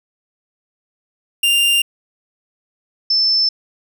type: tone pair in turn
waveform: 45% pulse / sine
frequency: 2794 / 5288 Hz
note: F7 / E8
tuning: 0 / +5 cents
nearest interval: major seventh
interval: 1105 cents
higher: second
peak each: -12 dBFS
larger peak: neither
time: 1.43-1.82 / 3.1-3.49 s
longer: neither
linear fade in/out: 5 ms
effects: none